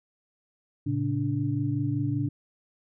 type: tone cluster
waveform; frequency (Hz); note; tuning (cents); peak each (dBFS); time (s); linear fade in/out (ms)
sine; 112.3 / 137.5 / 290.5; A2 / C#3 / D4; +36 / -14 / -19; -29; 0.86-2.29; 10
effects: none